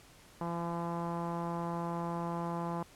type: tone with low-pass filter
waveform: sawtooth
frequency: 170 Hz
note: F3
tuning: 46 cents flat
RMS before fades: -36 dBFS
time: 0.41-2.83 s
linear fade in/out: 2 ms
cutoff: 980 Hz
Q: 3.7
effects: pink hiss -58 dBFS RMS until 2.95 s + low-pass 12000 Hz 12 dB/octave